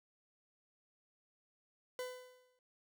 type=tone with exponential decay; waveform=40% pulse; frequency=503 Hz; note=B4; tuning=32 cents sharp; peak=-37 dBFS; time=1.99-2.59 s; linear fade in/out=1 ms; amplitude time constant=130 ms; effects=none